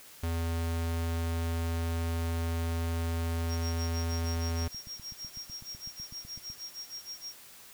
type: tone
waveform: square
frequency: 83.2 Hz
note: E2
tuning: 17 cents sharp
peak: -30 dBFS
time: 0.23-4.68 s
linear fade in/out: 5 ms
type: tone with tremolo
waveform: sine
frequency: 5588 Hz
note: F8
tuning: in tune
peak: -37 dBFS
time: 3.48-7.37 s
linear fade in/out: 50 ms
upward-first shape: sine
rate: 6.4 Hz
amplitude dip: 95%
type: click train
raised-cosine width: 5 ms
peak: -37 dBFS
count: 20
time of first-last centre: 4.12-6.501 s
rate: 7.98 Hz
effects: white hiss -52 dBFS RMS until 7.73 s